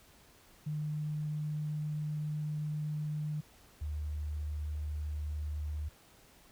sine tone pair in turn, 151.3 / 75.24 Hz, D#3 / D2, -48 / +42 cents, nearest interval octave, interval 1210 cents, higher first, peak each -33 / -34 dBFS, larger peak first, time 0.66-3.41 / 3.81-5.89 s, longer first, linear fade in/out 10 ms, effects pink hiss -61 dBFS RMS until 6.51 s

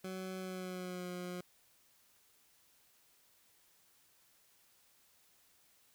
20% pulse tone with pitch glide, 187.2 to 179.26 Hz, F#3 to F3, +20 to +45 cents, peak -36 dBFS, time 0.04-1.41 s, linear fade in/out 5 ms, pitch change -75 cents, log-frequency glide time 0.38-1.09 s, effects white hiss -69 dBFS RMS until 5.94 s

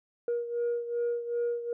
sine beating tone pair, 474.5 / 477.1 Hz, A#4 / A#4, +31 / +40 cents, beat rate 2.6 Hz, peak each -28 / -33 dBFS, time 0.28-1.73 s, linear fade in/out 2 ms, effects tanh soft clip ceiling -24 dBFS

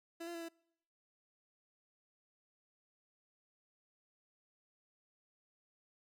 30% pulse tone with pitch steps, 334.6 / 343.4 / 335 / 332.6 Hz, E4 / F4 / E4 / E4, +26 / -29 / +28 / +16 cents, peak -40 dBFS, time 0.2-0.488 s, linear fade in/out 10 ms, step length 72 ms, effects noise-tail reverb RT60 0.8 s tail -26 dB re dry

